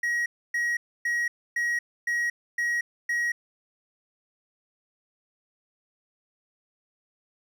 triangle tone bursts, 1900 Hz, A#6, 33 cents sharp, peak -22 dBFS, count 7, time 0.03-3.32 s, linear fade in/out 5 ms, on 230 ms, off 280 ms, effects none

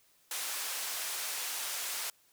white band-pass noise, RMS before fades -37 dBFS, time 0.31-2.1 s, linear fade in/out 2 ms, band 650 to 13000 Hz, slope 12 dB/octave, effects white hiss -67 dBFS RMS until 2.32 s

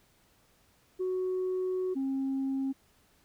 sine tone pair in turn, 370.2 / 269 Hz, F#4 / C4, +1 / +48 cents, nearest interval tritone, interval 553 cents, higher first, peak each -27 dBFS, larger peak neither, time 0.99-1.95 / 1.95-2.73 s, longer first, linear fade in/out 20 ms, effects tanh soft clip ceiling -26 dBFS + pink hiss -66 dBFS RMS until 3.24 s

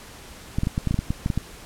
clicks, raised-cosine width 5 ms, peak -10 dBFS, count 12, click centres 0.585 / 0.634 / 0.671 / 0.779 / 0.873 / 0.91 / 0.943 / 0.99 / 1.105 / 1.261 / 1.302 / 1.376 s, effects pink hiss -43 dBFS RMS until 1.65 s + low-pass 12000 Hz 12 dB/octave

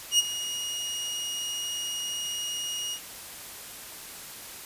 25% pulse tone with ADSR envelope, 2874 Hz, F7, 49 cents sharp, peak -13 dBFS, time 0.11-3 s, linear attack 78 ms, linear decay 26 ms, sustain -14 dB, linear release 72 ms, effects white hiss -42 dBFS RMS until 4.65 s + resampled to 32000 Hz

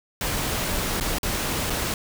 pink noise with dropouts, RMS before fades -26 dBFS, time 0.21-1.94 s, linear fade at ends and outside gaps 1 ms, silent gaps 1-1.009 / 1.185-1.231 / 1.699-1.703 s, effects none

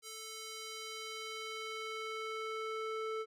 square tone with band-pass filter sweep, 440 Hz, A4, in tune, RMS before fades -42 dBFS, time 0.02-3.26 s, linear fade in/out 50 ms, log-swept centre 7300 to 960 Hz, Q 0.81, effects none

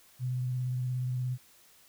sine tone with vibrato, 126.2 Hz, B2, 38 cents sharp, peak -29 dBFS, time 0.19-1.38 s, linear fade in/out 50 ms, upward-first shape sine, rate 17 Hz, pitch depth 22 cents each way, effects white hiss -60 dBFS RMS until 1.88 s

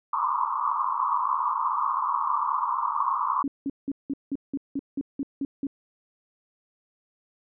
pink band-pass noise, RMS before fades -26 dBFS, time 0.13-3.43 s, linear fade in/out 5 ms, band 940 to 1200 Hz, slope 96 dB/octave
sine tone bursts, 277.2 Hz, C#4, in tune, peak -25 dBFS, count 11, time 3.44-5.669 s, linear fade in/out 2 ms, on 39 ms, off 180 ms
effects none

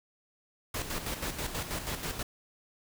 pink noise with tremolo, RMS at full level -34 dBFS, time 0.74-2.23 s, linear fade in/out 5 ms, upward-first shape square, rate 6.2 Hz, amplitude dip 55%, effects none

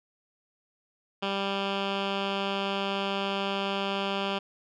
10% pulse tone with low-pass filter, 197 Hz, G3, 9 cents sharp, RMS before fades -30 dBFS, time 1.22-4.39 s, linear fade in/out 10 ms, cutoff 3300 Hz, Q 2.5, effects none

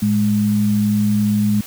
sine tone pair together, 110 / 207.7 Hz, A2 / G#3, 0 / 0 cents, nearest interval major seventh, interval 1100 cents, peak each -21 / -14 dBFS, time 0.02-1.61 s, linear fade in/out 5 ms, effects white hiss -36 dBFS RMS until 1.66 s

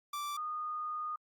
45% pulse / sine tone pair in turn, 1170 / 1229.4 Hz, D6 / D#6, -7 / -21 cents, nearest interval minor second, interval 86 cents, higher second, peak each -36 / -35 dBFS, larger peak second, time 0.13-0.37 / 0.37-1.16 s, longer second, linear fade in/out 5 ms, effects Opus 48 kbps

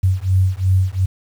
sine beating tone pair, 92.5 / 95.3 Hz, F#2 / G2, 0 / -48 cents, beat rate 2.8 Hz, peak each -16 dBFS, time 0.03-1.06 s, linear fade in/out 10 ms, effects 7-bit

